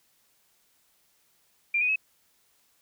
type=tone with pitch steps; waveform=sine; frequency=2384 / 2475 / 2570 Hz; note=D7 / D#7 / E7; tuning=+25 / -10 / -45 cents; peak=-22 dBFS; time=1.74-1.959 s; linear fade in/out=5 ms; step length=73 ms; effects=white hiss -67 dBFS RMS until 2.81 s